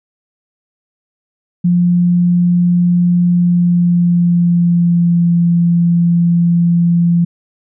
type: tone with pitch glide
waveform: sine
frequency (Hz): 175.7 to 171.39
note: F3 to F3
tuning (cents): +11 to -32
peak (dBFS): -8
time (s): 1.64-7.25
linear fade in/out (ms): 10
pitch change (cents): -43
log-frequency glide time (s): 3.27-5.32
effects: none